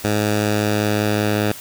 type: tone with low-pass filter sweep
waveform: 10% pulse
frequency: 105.2 Hz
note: G#2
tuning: 23 cents sharp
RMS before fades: -19 dBFS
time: 0.04-1.52 s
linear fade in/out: 5 ms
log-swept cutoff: 8800 to 4200 Hz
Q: 0.99
effects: white hiss -36 dBFS RMS until 1.6 s